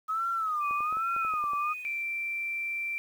sine tone with vibrato, 1260 Hz, D#6, 21 cents sharp, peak -27 dBFS, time 0.08-1.74 s, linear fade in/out 20 ms, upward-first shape sine, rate 1.2 Hz, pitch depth 140 cents each way
sine tone with tremolo, 2489 Hz, D#7, in tune, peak -34 dBFS, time 0.6-2.03 s, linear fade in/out 50 ms, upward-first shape triangle, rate 2 Hz, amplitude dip 85%
clicks, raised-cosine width 1 ms, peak -31 dBFS, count 9, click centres 0.71 / 0.806 / 0.926 / 0.97 / 1.164 / 1.249 / 1.338 / 1.44 / 1.534 s
sine tone, 2349 Hz, D7, in tune, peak -30 dBFS, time 1.85-2.98 s, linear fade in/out 0 ms
effects 9-bit

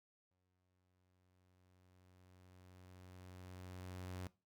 sawtooth tone with exponential growth, 91.6 Hz, F#2, 17 cents flat, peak -40 dBFS, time 0.31-4.27 s, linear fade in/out 0 ms, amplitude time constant 860 ms, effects noise-tail reverb RT60 0.3 s tail -20 dB re dry

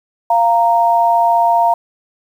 sine tone pair together, 694.2 / 929 Hz, F5 / A#5, -11 / -6 cents, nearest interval perfect fourth, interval 505 cents, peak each -12 dBFS, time 0.3-1.74 s, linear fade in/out 5 ms, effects 7-bit

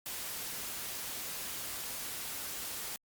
white noise, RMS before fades -40 dBFS, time 0.06-2.96 s, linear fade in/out 0 ms, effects Opus 48 kbps

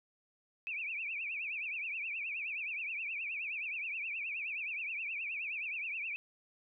sine tone with vibrato, 2489 Hz, D#7, in tune, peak -36 dBFS, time 0.67-6.16 s, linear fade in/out 0 ms, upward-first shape triangle, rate 9.5 Hz, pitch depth 190 cents each way, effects none

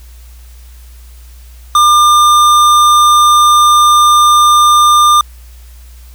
sine tone with hard clipping, 1200 Hz, D6, 37 cents sharp, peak -6 dBFS, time 1.75-5.21 s, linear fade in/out 2 ms, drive 16 dB, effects added 60 Hz sine -32 dBFS peak until 6.14 s + white hiss -45 dBFS RMS until 6.14 s

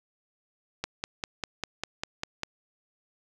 click train, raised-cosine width 0.2 ms, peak -13 dBFS, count 9, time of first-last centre 0.84-2.434 s, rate 5.02 Hz, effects none

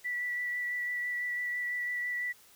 sine tone with vibrato, 1960 Hz, B6, 14 cents flat, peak -31 dBFS, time 0.04-2.33 s, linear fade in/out 20 ms, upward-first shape sine, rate 6 Hz, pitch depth 11 cents each way, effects white hiss -59 dBFS RMS until 2.55 s

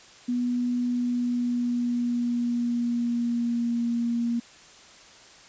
sine tone with pitch glide, 244.6 to 235.5 Hz, B3 to A#3, -16 to +18 cents, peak -23 dBFS, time 0.28-4.4 s, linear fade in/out 10 ms, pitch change -66 cents, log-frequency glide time 0.86-3.82 s, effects white hiss -50 dBFS RMS until 5.48 s + resampled to 16000 Hz

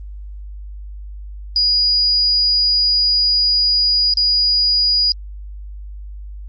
sine tone with dropouts, 4900 Hz, D#8, 27 cents flat, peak -12 dBFS, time 1.56-5.12 s, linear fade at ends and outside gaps 1 ms, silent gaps 4.138-4.171 s, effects added 50 Hz sine -29 dBFS peak until 6.48 s + Opus 32 kbps

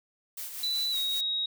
blue noise with tremolo, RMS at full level -37 dBFS, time 0.37-1.21 s, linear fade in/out 5 ms, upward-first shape sine, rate 5.3 Hz, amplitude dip 45%
sine tone with pitch glide, 3975 to 3791 Hz, B7 to A#7, +10 to +28 cents, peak -27 dBFS, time 0.63-1.46 s, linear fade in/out 5 ms, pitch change -82 cents, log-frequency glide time 0.91-0.97 s
effects none

